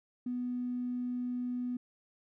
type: tone with tanh clipping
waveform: triangle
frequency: 246.9 Hz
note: B3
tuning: in tune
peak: -32 dBFS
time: 0.26-1.77 s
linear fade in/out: 5 ms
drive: 2 dB
effects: none